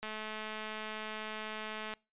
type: click train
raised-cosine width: 0.3 ms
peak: -25 dBFS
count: 413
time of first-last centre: 0.03-1.937 s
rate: 216 Hz
effects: noise-tail reverb RT60 0.3 s tail -26 dB re dry + resampled to 8000 Hz

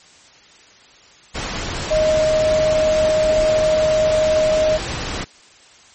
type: tone in noise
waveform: sine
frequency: 622.3 Hz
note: D#5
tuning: in tune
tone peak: -13 dBFS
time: 1.9-4.78 s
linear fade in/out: 20 ms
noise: pink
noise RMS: -25 dBFS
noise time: 1.34-5.25 s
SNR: +9 dB
effects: white hiss -47 dBFS RMS until 5.94 s + MP3 32 kbps

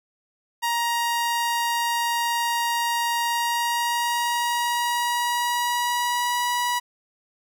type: tone with pitch glide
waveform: sawtooth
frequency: 941 to 972.5 Hz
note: A#5 to B5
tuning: +16 to -27 cents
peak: -18 dBFS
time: 0.62-6.8 s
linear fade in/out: 20 ms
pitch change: +57 cents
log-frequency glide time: 3.27-6.45 s
effects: none

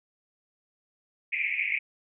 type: band-pass noise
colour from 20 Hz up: pink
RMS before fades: -29 dBFS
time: 1.32-1.79 s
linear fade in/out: 10 ms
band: 2100 to 2500 Hz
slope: 96 dB/octave
effects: none

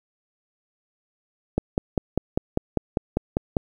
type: click train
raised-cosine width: 2 ms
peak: -7 dBFS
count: 11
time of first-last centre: 1.58-3.568 s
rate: 5.03 Hz
effects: 8-bit

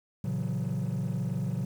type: chord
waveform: triangle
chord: F# dominant seventh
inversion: first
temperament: just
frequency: 115.62 / 138.75 / 166.5 / 185 Hz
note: A#2 / C#3 / E3 / F#3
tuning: -14 / +2 / +18 / 0 cents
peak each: -31 / -30 / -33 / -31 dBFS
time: 0.24-1.65 s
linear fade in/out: 5 ms
effects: tanh soft clip ceiling -22 dBFS + 9-bit

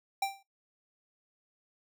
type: tone with exponential decay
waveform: square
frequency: 785 Hz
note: G5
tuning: 2 cents sharp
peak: -26 dBFS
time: 0.22-0.43 s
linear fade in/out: 5 ms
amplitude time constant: 44 ms
effects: noise-tail reverb RT60 0.2 s tail -19 dB re dry

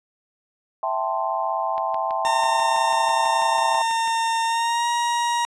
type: chord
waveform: sine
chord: A minor seventh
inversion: second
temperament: equal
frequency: 659.3 / 784 / 880 / 1046.5 Hz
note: E5 / G5 / A5 / C6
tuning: 0 / 0 / 0 / 0 cents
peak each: -27 dBFS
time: 0.83-3.82 s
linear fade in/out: 2 ms
type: click train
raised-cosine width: 0.3 ms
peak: -22 dBFS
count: 15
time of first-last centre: 1.78-4.075 s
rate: 6.1 Hz
type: tone with pitch glide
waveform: 40% pulse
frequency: 911 to 948 Hz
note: A#5 to A#5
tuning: -40 to +29 cents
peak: -19 dBFS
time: 2.25-5.45 s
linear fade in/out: 0 ms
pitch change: +69 cents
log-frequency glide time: 4.45-4.88 s
effects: resampled to 22050 Hz

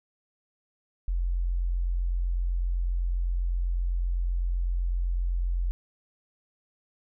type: tone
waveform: sine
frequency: 43.92 Hz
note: F1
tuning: 11 cents sharp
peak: -24 dBFS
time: 1.08-5.71 s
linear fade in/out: 0 ms
effects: none

